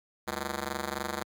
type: ring-modulated tone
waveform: 5% pulse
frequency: 138.59 Hz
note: C#3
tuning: in tune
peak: -18 dBFS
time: 0.27-1.23 s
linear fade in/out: 5 ms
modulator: 57.5 Hz
effects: high-pass 80 Hz 12 dB/octave